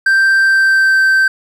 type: tone with pitch glide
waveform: triangle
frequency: 1569 to 1554.6 Hz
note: G6 to G6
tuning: +1 to -15 cents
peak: -6 dBFS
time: 0.06-1.28 s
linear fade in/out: 5 ms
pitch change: -16 cents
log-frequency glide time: 0.41-0.98 s
effects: none

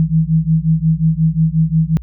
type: beating tone pair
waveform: sine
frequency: 157.8 / 163.4 Hz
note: D#3 / E3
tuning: +25 / -15 cents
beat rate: 5.6 Hz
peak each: -14 dBFS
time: 0-1.97 s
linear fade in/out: 0 ms
effects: added 60 Hz sine -29 dBFS peak until 2.02 s

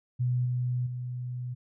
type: tone with level steps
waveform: sine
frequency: 124.2 Hz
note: B2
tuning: 10 cents sharp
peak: -24 / -26 / -32 dBFS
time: 0.19-1.55 s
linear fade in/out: 20 ms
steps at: 0.45 / 0.86 s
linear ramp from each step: 10 ms
effects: none

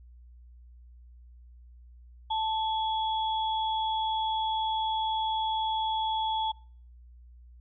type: tone pair together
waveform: sine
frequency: 880 / 3362 Hz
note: A5 / G#7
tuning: 0 / +20 cents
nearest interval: octave + major seventh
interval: 2320 cents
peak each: -27 / -34 dBFS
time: 2.3-6.52 s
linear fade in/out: 10 ms
effects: noise-tail reverb RT60 0.5 s tail -25 dB re dry + added 60 Hz sine -49 dBFS peak until 7.6 s

